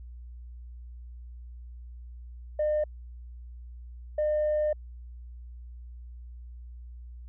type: tone pair in turn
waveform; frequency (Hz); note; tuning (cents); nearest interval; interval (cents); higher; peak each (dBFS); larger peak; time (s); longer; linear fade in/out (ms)
sine; 605 / 605; D#5 / D#5; -49 / -49; unison; 0; neither; -22 / -22; neither; 2.59-2.84 / 4.18-4.73; second; 5
effects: tanh soft clip ceiling -21 dBFS + added 60 Hz sine -41 dBFS peak until 7.28 s